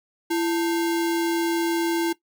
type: tone with sample-and-hold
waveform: sine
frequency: 335.7 Hz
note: E4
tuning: 32 cents sharp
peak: -20 dBFS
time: 0.3-2.13 s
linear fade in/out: 10 ms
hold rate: 1225 Hz
effects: noise-tail reverb RT60 0.1 s tail -17 dB re dry